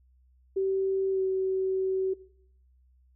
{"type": "tone with pitch glide", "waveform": "sine", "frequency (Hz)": [385.1, 379.4], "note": ["G4", "F#4"], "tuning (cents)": [-31, 43], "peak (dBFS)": -24, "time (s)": [0.56, 2.14], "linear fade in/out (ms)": 10, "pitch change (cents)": -26, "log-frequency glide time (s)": [1.11, 1.21], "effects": ["noise-tail reverb RT60 0.7 s tail -20 dB re dry", "added 63 Hz sine -59 dBFS peak until 3.15 s"]}